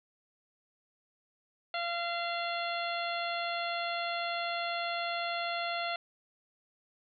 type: harmonic tone with a mistuned harmonic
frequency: 687 Hz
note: F5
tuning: 29 cents flat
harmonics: 1 / 2 / 3 / 4 / 5 / 6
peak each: -35 / -38 / -40 / -41 / -42 / -43 dBFS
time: 1.74-5.96 s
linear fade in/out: 2 ms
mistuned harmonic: 6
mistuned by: +41 cents
effects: none